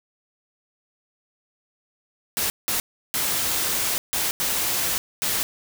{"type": "noise bursts at uneven times", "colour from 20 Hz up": "white", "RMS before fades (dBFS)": -24, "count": 6, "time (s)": [[2.37, 2.5], [2.68, 2.8], [3.14, 3.98], [4.13, 4.31], [4.4, 4.98], [5.22, 5.43]], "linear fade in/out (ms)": 0, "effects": []}